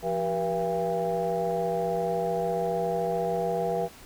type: tone cluster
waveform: sine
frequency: 171.8 / 386.1 / 480.2 / 679 / 806 Hz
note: F3 / G4 / B4 / F5 / G5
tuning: -28 / -26 / -49 / -49 / +48 cents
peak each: -34 / -33 / -28 / -29 / -33 dBFS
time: 0.02-3.89 s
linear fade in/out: 50 ms
effects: tanh soft clip ceiling -17 dBFS + pink hiss -49 dBFS RMS until 4.05 s